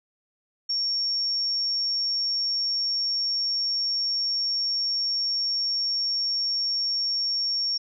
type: tone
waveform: sine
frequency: 5510 Hz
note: F8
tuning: 24 cents flat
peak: -23 dBFS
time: 0.69-7.78 s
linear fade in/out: 10 ms
effects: none